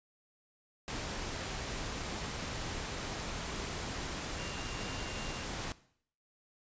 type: tone in noise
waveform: sine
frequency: 2786 Hz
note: F7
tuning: 5 cents flat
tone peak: -47 dBFS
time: 4.39-5.43 s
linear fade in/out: 0 ms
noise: pink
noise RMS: -39 dBFS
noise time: 0.88-5.72 s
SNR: -11 dB
effects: noise-tail reverb RT60 0.6 s tail -18 dB re dry + resampled to 16000 Hz